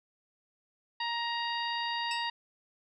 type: harmonic tone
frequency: 939 Hz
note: A#5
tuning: 12 cents sharp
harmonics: 1 / 2 / 3 / 4 / 5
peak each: -34 / -37 / -39 / -40 / -41 dBFS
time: 1-2.3 s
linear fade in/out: 5 ms
type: tone with exponential decay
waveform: 20% pulse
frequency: 2637 Hz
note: E7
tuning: in tune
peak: -29 dBFS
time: 2.11-2.29 s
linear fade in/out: 2 ms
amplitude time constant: 37 ms
effects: resampled to 22050 Hz